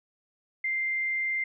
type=tone; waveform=sine; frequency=2093 Hz; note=C7; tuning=in tune; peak=-26 dBFS; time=0.64-1.44 s; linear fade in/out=5 ms; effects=none